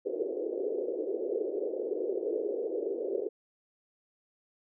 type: band-pass noise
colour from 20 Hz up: pink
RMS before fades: -33 dBFS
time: 0.05-3.29 s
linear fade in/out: 20 ms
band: 360 to 500 Hz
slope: 48 dB/octave
effects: none